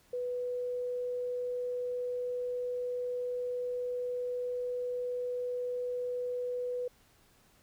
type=tone; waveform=sine; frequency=493.9 Hz; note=B4; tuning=in tune; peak=-32 dBFS; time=0.13-6.88 s; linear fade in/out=5 ms; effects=pink hiss -65 dBFS RMS until 7.62 s